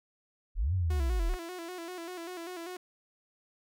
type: linear two-way sweep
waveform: sine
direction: up then down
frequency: 31.48 to 95.9 to 31.48 Hz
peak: -26 dBFS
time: 0.55-1.37 s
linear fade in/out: 50 ms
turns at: 0.74 s
type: tone with vibrato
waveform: sawtooth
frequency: 349.2 Hz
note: F4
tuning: in tune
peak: -35 dBFS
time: 0.9-2.77 s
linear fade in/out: 5 ms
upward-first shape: square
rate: 5.1 Hz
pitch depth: 74 cents each way
type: clicks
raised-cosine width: 0.5 ms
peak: -29 dBFS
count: 2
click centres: 1.338 / 1.341 s
effects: none